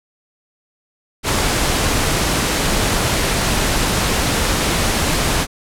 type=noise; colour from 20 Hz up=pink; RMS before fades=-17 dBFS; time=1.23-5.47 s; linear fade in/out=50 ms; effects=low-pass 11000 Hz 12 dB/octave